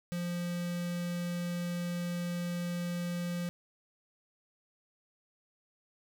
square tone with notch filter, 174.61 Hz, F3, in tune, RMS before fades -35 dBFS, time 0.12-3.49 s, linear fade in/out 0 ms, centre 930 Hz, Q 1.8, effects none

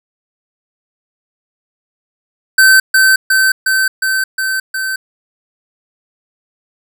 square tone with echo, 1541 Hz, G6, 30 cents flat, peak -5 dBFS, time 2.58-2.8 s, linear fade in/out 5 ms, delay 360 ms, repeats 6, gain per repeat -2 dB, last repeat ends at 4.96 s, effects none

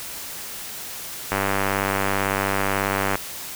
click train, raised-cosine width 0.5 ms, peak -6 dBFS, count 181, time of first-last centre 1.32-3.155 s, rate 98.1 Hz, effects white hiss -34 dBFS RMS until 3.55 s

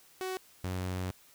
sawtooth tone pair in turn, 373.9 / 91.98 Hz, F#4 / F#2, +18 / -10 cents, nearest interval 2 octaves, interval 2428 cents, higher first, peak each -30 / -29 dBFS, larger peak second, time 0.21-0.37 / 0.64-1.11 s, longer second, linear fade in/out 0 ms, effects white hiss -60 dBFS RMS until 1.34 s

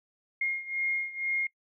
sine beating tone pair, 2137 / 2139.1 Hz, C7 / C7, +36 / +38 cents, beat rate 2.1 Hz, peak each -30 / -33 dBFS, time 0.41-1.47 s, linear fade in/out 5 ms, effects noise-tail reverb RT60 0.1 s tail -23 dB re dry

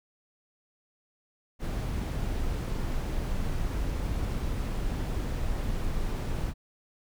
brown noise, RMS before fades -30 dBFS, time 1.59-6.54 s, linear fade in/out 50 ms, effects none

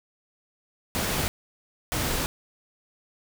pink noise bursts at uneven times, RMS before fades -27 dBFS, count 2, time 0.95-1.28 / 1.92-2.26 s, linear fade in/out 0 ms, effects none

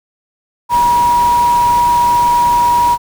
sine tone in noise, 960 Hz, B5, 49 cents flat, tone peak -8 dBFS, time 0.69-2.98 s, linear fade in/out 50 ms, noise pink, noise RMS -25 dBFS, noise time 0.69-2.98 s, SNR +14 dB, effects none

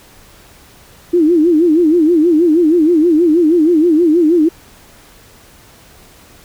sine tone with vibrato, 327.4 Hz, E4, 12 cents flat, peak -7 dBFS, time 1.13-4.49 s, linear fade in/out 10 ms, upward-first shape sine, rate 6.3 Hz, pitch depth 150 cents each way, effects pink hiss -43 dBFS RMS until 6.44 s

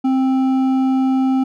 triangle tone with hard clipping, 263 Hz, C4, 9 cents sharp, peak -15 dBFS, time 0.04-1.44 s, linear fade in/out 10 ms, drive 11 dB, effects none

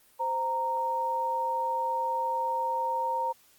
sine tone pair together, 520 / 927.2 Hz, C5 / A#5, -11 / -10 cents, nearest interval minor seventh, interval 1001 cents, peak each -34 / -27 dBFS, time 0.19-3.33 s, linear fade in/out 20 ms, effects white hiss -61 dBFS RMS until 3.58 s + Opus 24 kbps

